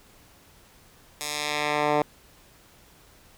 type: tone with band-pass filter sweep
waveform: 10% pulse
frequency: 148.8 Hz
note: D3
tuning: 23 cents sharp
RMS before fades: -26 dBFS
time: 1.21-2.02 s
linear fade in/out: 0 ms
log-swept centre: 8200 to 690 Hz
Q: 0.73
effects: pink hiss -55 dBFS RMS until 3.37 s